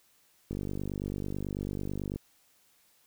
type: click train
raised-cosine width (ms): 3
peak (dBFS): -22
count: 82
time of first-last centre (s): 0.51-2.16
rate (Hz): 49.1
effects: white hiss -66 dBFS RMS until 3.06 s